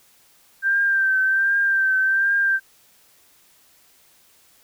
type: tone with vibrato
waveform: sine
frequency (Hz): 1571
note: G6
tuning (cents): +3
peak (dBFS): -16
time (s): 0.62-2.6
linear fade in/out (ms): 50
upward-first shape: triangle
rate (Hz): 1.3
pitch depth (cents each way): 43
effects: white hiss -56 dBFS RMS until 4.63 s